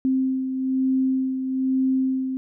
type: beating tone pair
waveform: sine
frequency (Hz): 262.1 / 263.2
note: C4 / C4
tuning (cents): +3 / +10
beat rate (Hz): 1.1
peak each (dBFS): -20 / -29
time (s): 0.05-2.37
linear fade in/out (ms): 0
effects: none